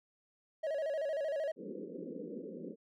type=tone with vibrato; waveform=triangle; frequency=596 Hz; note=D5; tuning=25 cents sharp; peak=-31 dBFS; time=0.63-1.52 s; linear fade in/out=10 ms; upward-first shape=square; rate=13 Hz; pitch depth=110 cents each way
type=band-pass noise; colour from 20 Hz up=white; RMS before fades=-44 dBFS; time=1.56-2.76 s; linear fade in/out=50 ms; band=170 to 520 Hz; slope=96 dB/octave
effects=none